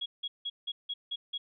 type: tone bursts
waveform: sine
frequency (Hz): 3322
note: G#7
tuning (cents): 0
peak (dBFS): -32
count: 7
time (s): 0.01-1.38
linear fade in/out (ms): 10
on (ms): 50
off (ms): 170
effects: none